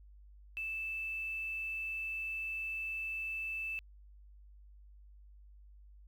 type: tone with quantisation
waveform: sine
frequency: 2637 Hz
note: E7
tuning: in tune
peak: -36 dBFS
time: 0.57-3.79 s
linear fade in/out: 0 ms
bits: 10
effects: added 50 Hz sine -54 dBFS peak until 6.07 s